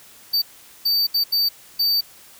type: tone bursts at uneven times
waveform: square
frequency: 4608 Hz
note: D8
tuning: 34 cents flat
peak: -17 dBFS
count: 5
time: 0.33-0.42 / 0.85-1.07 / 1.14-1.24 / 1.32-1.49 / 1.79-2.01 s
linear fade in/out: 10 ms
effects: white hiss -47 dBFS RMS until 2.39 s